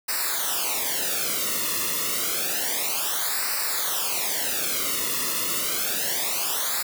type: noise with flanger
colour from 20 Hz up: white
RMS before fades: -26 dBFS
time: 0.08-6.83 s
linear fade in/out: 10 ms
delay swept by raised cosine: 0.3 to 1.3 ms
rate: 0.29 Hz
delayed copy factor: -0.95
effects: none